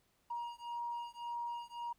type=beating tone pair; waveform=triangle; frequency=947 / 948.8 Hz; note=A#5 / A#5; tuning=+27 / +30 cents; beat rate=1.8 Hz; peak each=-39 / -39 dBFS; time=0.3-1.93 s; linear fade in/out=10 ms; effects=tanh soft clip ceiling -35 dBFS + pink hiss -75 dBFS RMS until 1.98 s